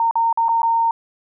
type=tone with dropouts; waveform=sine; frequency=918 Hz; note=A#5; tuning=27 cents flat; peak=-14 dBFS; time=0-0.91 s; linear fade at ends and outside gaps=2 ms; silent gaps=0.111-0.155 / 0.328-0.374 / 0.484-0.49 / 0.619-0.63 s; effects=none